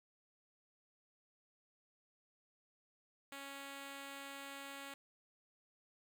5% pulse tone, 277.2 Hz, C#4, in tune, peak -36 dBFS, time 3.32-4.94 s, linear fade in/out 2 ms, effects none

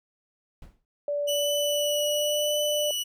brown noise with exponential decay, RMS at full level -40 dBFS, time 0.62-0.85 s, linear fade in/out 2 ms, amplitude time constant 49 ms
sine tone with pitch glide, 580 to 595.3 Hz, D5 to D5, -22 to +23 cents, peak -25 dBFS, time 1.08-2.91 s, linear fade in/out 2 ms, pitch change +45 cents, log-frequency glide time 1.41-2.37 s
sawtooth tone with vibrato, 2960 Hz, F#7, in tune, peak -24 dBFS, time 1.27-3.04 s, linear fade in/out 20 ms, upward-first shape triangle, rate 0.93 Hz, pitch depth 19 cents each way
effects none

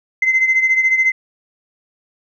sine beating tone pair, 2062 / 2076 Hz, C7 / C7, -26 / -14 cents, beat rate 14 Hz, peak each -12 / -18 dBFS, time 0.22-1.12 s, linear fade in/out 5 ms, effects tanh soft clip ceiling -6 dBFS

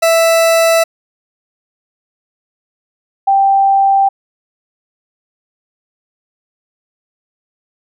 40% pulse / sine tone pair in turn, 660 / 784.9 Hz, E5 / G5, +2 / +2 cents, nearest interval minor third, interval 300 cents, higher second, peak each -7 dBFS, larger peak neither, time 0.02-0.84 / 3.27-4.09 s, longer neither, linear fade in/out 10 ms, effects none

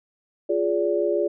sine chord, D diminished, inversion first, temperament equal with one note detuned, 349.2 / 415.3 / 577.2 Hz, F4 / Ab4 / D5, 0 / 0 / -30 cents, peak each -24 dBFS, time 0.49-1.28 s, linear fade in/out 10 ms, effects none

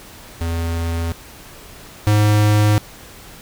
square tone pair in turn, 83.5 / 105.2 Hz, E2 / G#2, +23 / +23 cents, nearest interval major third, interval 400 cents, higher second, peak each -20 / -12 dBFS, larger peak second, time 0.41-1.12 / 2.07-2.78 s, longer neither, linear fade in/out 0 ms, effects pink hiss -40 dBFS RMS until 3.41 s

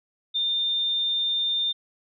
sine tone, 3610 Hz, A7, 44 cents sharp, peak -22 dBFS, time 0.34-1.73 s, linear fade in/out 20 ms, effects none

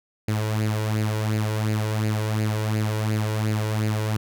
sawtooth tone with flanger, 107.8 Hz, A2, 35 cents flat, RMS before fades -24 dBFS, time 0.28-4.17 s, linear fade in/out 5 ms, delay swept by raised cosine 0.43 to 2.13 ms, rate 2.8 Hz, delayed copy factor +0.6, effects none

